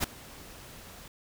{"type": "noise with ADSR envelope", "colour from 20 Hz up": "pink", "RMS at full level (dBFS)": -25, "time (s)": [0, 1.08], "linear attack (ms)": 36, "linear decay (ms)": 9, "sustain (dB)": -23, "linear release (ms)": 3, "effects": []}